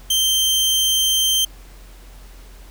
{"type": "tone", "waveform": "sawtooth", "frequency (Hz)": 3136, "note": "G7", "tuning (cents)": 0, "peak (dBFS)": -12, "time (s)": [0.1, 1.45], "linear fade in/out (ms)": 5, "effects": ["added 44 Hz sine -39 dBFS peak until 2.7 s", "pink hiss -48 dBFS RMS until 2.7 s"]}